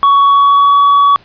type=tone with pitch glide; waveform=triangle; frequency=1120 to 1132.4 Hz; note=C#6 to C#6; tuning=+18 to +37 cents; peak=-3 dBFS; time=0.03-1.16 s; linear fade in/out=0 ms; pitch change=+19 cents; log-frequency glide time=0.22-0.76 s; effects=pink hiss -44 dBFS RMS until 1.24 s + resampled to 11025 Hz